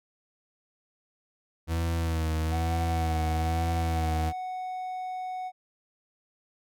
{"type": "tone with vibrato", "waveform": "40% pulse", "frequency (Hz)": 81.4, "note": "E2", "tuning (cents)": -21, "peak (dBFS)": -25, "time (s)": [1.67, 4.33], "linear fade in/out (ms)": 50, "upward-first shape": "sine", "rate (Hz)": 1.1, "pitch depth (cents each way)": 47}
{"type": "tone", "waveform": "triangle", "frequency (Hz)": 740, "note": "F#5", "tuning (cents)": 0, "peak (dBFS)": -30, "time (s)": [2.5, 5.52], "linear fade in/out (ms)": 50}
{"effects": []}